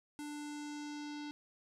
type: tone with low-pass filter sweep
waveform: square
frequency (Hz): 295.1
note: D4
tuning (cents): +8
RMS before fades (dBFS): -44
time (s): 0.19-1.31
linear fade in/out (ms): 0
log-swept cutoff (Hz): 10000 to 4500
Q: 2
effects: none